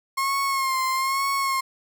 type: tone with vibrato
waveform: 35% pulse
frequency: 1074 Hz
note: C6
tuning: 45 cents sharp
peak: -20 dBFS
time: 0.17-1.61 s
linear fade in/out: 10 ms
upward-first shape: sine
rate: 1.1 Hz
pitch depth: 48 cents each way
effects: none